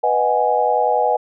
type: chord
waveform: sine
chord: G# minor seventh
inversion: first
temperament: equal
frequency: 493.9 / 622.3 / 740 / 830.6 Hz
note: B4 / D#5 / F#5 / G#5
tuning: 0 / 0 / 0 / 0 cents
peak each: -20 / -21 / -20 / -18 dBFS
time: 0.03-1.17 s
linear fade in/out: 10 ms
effects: none